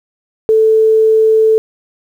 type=tone; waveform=sine; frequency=440 Hz; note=A4; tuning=in tune; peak=-6 dBFS; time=0.49-1.58 s; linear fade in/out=0 ms; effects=7-bit